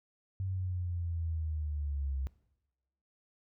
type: linear sweep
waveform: sine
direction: down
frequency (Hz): 96 to 65.7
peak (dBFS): -32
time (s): 0.4-2.27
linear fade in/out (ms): 0
effects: noise-tail reverb RT60 0.9 s tail -19 dB re dry